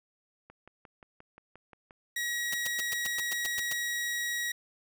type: click train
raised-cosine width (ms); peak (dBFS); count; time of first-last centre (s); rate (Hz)
0.5; -35; 9; 0.5-1.908; 5.68
type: tone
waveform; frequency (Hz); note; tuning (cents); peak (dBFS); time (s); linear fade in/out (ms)
sawtooth; 1908; A#6; +40; -27; 2.16-4.52; 5
type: noise bursts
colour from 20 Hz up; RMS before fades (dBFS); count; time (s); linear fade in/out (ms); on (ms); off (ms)
white; -35; 10; 2.52-3.73; 5; 22; 110
effects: none